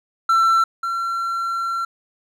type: tone pair in turn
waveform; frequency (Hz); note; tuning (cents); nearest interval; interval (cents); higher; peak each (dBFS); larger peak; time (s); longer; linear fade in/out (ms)
triangle; 1343 / 1360.2; E6 / F6; +32 / -46; unison; 22; second; -11 / -19; first; 0.29-0.64 / 0.83-1.85; second; 5
effects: none